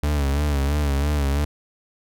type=tone with vibrato; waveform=40% pulse; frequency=71.7 Hz; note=D2; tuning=41 cents flat; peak=-18 dBFS; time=0.03-1.45 s; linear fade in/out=5 ms; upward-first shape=sine; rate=3 Hz; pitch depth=69 cents each way; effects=none